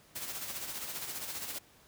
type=noise with tremolo; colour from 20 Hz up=white; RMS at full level=-38 dBFS; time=0.15-1.59 s; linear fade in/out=10 ms; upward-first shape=sine; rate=15 Hz; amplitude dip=50%; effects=pink hiss -61 dBFS RMS until 1.87 s + high-pass 60 Hz 12 dB/octave